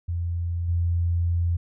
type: tone with level steps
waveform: sine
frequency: 85.8 Hz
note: F2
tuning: 30 cents flat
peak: -24 / -20 dBFS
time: 0.08-1.57 s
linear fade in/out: 10 ms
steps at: 0.68 s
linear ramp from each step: 10 ms
effects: none